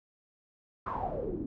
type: noise with low-pass filter sweep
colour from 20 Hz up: pink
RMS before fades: -35 dBFS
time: 0.86-1.46 s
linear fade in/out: 5 ms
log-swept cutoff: 1200 to 270 Hz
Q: 9.2
effects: none